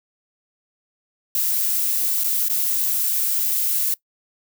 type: noise with dropouts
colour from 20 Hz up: violet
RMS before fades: -21 dBFS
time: 1.35-3.94 s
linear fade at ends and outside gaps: 2 ms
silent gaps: 2.237-2.242 / 2.484-2.497 s
effects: noise-tail reverb RT60 0.1 s tail -21 dB re dry